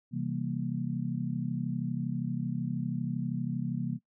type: chord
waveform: sine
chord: C dominant seventh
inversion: none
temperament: just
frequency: 130.81 / 163.52 / 196.22 / 235.5 Hz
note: C3 / E3 / G3 / Bb3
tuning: 0 / -14 / +2 / +18 cents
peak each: -35 / -35 / -38 / -35 dBFS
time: 0.11-3.99 s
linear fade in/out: 50 ms
effects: noise-tail reverb RT60 0.1 s tail -19 dB re dry